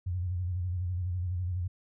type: tone with vibrato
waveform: sine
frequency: 89.7 Hz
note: F2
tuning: 47 cents sharp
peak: -29 dBFS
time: 0.06-1.68 s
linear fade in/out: 10 ms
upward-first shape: square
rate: 12 Hz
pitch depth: 60 cents each way
effects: none